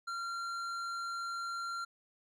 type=tone with hard clipping; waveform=sine; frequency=1377 Hz; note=F6; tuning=25 cents flat; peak=-38 dBFS; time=0.07-1.85 s; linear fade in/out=10 ms; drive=10 dB; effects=none